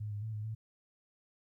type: tone with pitch steps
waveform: sine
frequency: 105.8 / 103.3 / 110.5 / 106.1 / 110.2 Hz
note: G#2 / G#2 / A2 / G#2 / A2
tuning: +33 / -9 / +8 / +38 / +3 cents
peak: -36 dBFS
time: 0-0.55 s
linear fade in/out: 10 ms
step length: 110 ms
effects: 13-bit